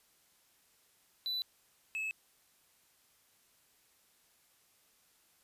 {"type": "tone pair in turn", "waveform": "triangle", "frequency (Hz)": [3982, 2595], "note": ["B7", "E7"], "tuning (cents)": [14, -28], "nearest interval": "perfect fifth", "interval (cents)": 742, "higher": "first", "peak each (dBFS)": [-32, -33], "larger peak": "first", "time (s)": [[1.26, 1.42], [1.95, 2.11]], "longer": "neither", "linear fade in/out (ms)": 0, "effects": ["white hiss -69 dBFS RMS until 5.43 s", "resampled to 32000 Hz"]}